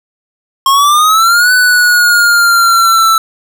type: exponential two-way sweep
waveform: square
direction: up then down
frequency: 1072 to 1500 to 1320 Hz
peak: -6 dBFS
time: 0.66-3.18 s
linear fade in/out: 2 ms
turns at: 1.52 s
effects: none